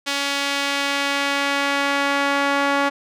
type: tone with band-pass filter sweep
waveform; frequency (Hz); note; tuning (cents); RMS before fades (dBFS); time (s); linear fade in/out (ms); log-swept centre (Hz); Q
sawtooth; 281; C#4; +24; -21; 0.06-2.9; 20; 3700 to 1300; 0.84
effects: none